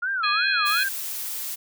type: tone with vibrato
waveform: sine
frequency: 1375 Hz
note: F6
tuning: 27 cents flat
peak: -23 dBFS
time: 0.02-0.89 s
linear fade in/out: 10 ms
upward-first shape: sine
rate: 2.7 Hz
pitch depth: 260 cents each way
type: harmonic tone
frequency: 830.6 Hz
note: G#5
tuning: in tune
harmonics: 2 / 3 / 4 / 5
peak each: -26 / -26 / -31 / -27 dBFS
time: 0.23-0.84 s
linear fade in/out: 10 ms
type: noise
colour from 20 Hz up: blue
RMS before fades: -31 dBFS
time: 0.65-1.56 s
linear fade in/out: 20 ms
effects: none